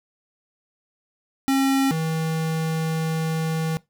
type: tone pair in turn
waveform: square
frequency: 270 / 160.54 Hz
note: C#4 / E3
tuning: -45 / -45 cents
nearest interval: major sixth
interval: 900 cents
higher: first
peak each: -18 / -23 dBFS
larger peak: first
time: 1.48-1.91 / 1.91-3.77 s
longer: second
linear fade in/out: 0 ms
effects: noise-tail reverb RT60 0.2 s tail -21 dB re dry